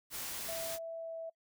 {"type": "noise", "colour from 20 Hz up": "white", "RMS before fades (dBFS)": -41, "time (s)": [0.1, 0.79], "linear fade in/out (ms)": 50}
{"type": "tone with pitch glide", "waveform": "sine", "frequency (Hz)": [659.3, 655.5], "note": ["E5", "E5"], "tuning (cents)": [0, -10], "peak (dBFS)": -39, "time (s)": [0.48, 1.3], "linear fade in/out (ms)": 10, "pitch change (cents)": -10, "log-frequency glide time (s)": [0.95, 1.17]}
{"effects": ["noise-tail reverb RT60 0.1 s tail -26 dB re dry"]}